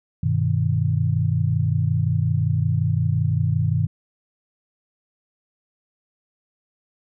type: chord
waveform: sine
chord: G augmented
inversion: none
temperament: equal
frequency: 98 / 123.47 / 155.56 Hz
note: G2 / B2 / D#3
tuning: 0 / 0 / 0 cents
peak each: -22 dBFS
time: 0.23-3.87 s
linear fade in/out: 5 ms
effects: none